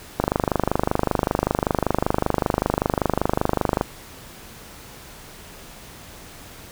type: click train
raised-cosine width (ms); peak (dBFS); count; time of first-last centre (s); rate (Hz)
1; -4; 92; 0.2-3.811; 25.2
effects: pink hiss -42 dBFS RMS until 6.71 s